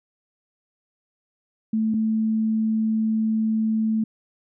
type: tone pair in turn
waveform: sine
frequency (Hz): 220 / 220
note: A3 / A3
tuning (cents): 0 / 0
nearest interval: unison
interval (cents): 0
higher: neither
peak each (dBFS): -19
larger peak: neither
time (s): 1.73-1.94 / 1.94-4.04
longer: second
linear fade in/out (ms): 5
effects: none